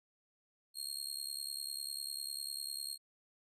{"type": "tone with amplitude modulation", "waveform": "25% pulse", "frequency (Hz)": 4262, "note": "C8", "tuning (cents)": 31, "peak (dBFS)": -31, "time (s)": [0.74, 2.98], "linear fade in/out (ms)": 50, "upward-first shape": "sine", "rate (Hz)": 70, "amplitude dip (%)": 95, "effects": []}